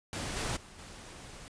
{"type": "noise with level steps", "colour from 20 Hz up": "pink", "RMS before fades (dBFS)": [-37, -34, -52, -48], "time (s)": [0.13, 1.48], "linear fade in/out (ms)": 0, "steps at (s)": [0.36, 0.56, 0.78], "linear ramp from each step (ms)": 10, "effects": ["resampled to 22050 Hz"]}